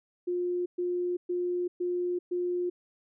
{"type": "tone bursts", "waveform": "sine", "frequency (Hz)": 355.3, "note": "F4", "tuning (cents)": 30, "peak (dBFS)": -27, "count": 5, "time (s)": [0.27, 2.7], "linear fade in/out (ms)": 10, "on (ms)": 390, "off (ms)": 120, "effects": []}